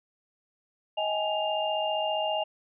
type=tone cluster; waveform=sine; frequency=631 / 784 / 839 / 2806 Hz; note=D#5 / G5 / G#5 / F7; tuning=+24 / 0 / +17 / +8 cents; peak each=-29 / -36 / -31 / -33 dBFS; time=0.97-2.44 s; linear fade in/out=10 ms; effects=none